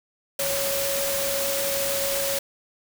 sine tone in noise, 554.4 Hz, C#5, in tune, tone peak -27 dBFS, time 0.39-2.39 s, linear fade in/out 5 ms, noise white, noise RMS -27 dBFS, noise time 0.39-2.39 s, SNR -3 dB, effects none

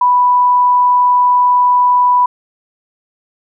sine tone, 987.8 Hz, B5, in tune, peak -7 dBFS, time 0.01-2.26 s, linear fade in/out 5 ms, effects none

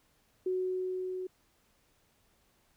sine tone with level ramp, 370 Hz, F#4, in tune, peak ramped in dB -28 to -35 dBFS, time 0.46-1.27 s, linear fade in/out 5 ms, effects pink hiss -70 dBFS RMS until 2.76 s

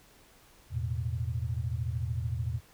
sine chord, E suspended fourth, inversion none, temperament equal, 82.41 / 110 / 123.47 Hz, E2 / A2 / B2, 0 / 0 / 0 cents, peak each -34 dBFS, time 0.7-2.61 s, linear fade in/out 50 ms, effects pink hiss -59 dBFS RMS until 2.73 s

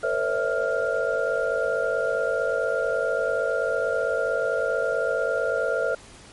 sine tone cluster, 456.3 / 512 / 561 / 653 / 1401 Hz, A#4 / C5 / C#5 / E5 / F6, -37 / -38 / +21 / -17 / +5 cents, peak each -28 dBFS, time 0.03-5.95 s, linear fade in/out 5 ms, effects pink hiss -47 dBFS RMS until 6.32 s + MP3 48 kbps

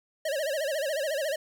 square tone with vibrato, 587.3 Hz, D5, in tune, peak -28 dBFS, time 0.25-1.36 s, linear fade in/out 5 ms, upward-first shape sine, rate 14 Hz, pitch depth 160 cents each way, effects none

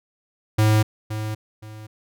square tone with echo, 107.9 Hz, A2, 33 cents flat, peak -15 dBFS, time 0.58-0.83 s, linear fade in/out 10 ms, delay 520 ms, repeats 2, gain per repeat -11 dB, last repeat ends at 1.87 s, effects none

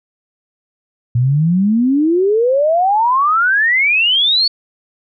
sine exponential sweep, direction up, 116.5 to 4495 Hz, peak -10 dBFS, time 1.15-4.48 s, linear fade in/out 5 ms, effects none

